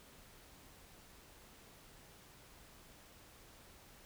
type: silence
effects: pink hiss -60 dBFS RMS until 4.05 s